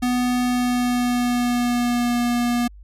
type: tone with pitch glide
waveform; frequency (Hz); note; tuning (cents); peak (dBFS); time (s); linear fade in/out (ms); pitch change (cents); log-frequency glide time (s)
square; 247.4 to 240.6; B3 to B3; +3 to -45; -19; 0.02-2.68; 10; -48; 0.44-2.18
effects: added 50 Hz sine -40 dBFS peak until 2.83 s + resampled to 32000 Hz